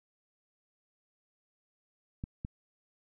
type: clicks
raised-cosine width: 5 ms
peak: -24 dBFS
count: 2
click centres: 2.239 / 2.449 s
effects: none